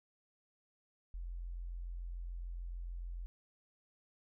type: tone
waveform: sine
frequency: 43.44 Hz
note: F1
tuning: 8 cents flat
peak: -40 dBFS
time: 1.14-3.26 s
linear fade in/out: 0 ms
effects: none